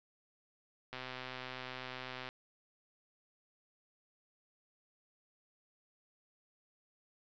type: click train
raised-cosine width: 0.3 ms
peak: -27 dBFS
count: 175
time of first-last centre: 0.93-2.289 s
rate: 128 Hz
effects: resampled to 16000 Hz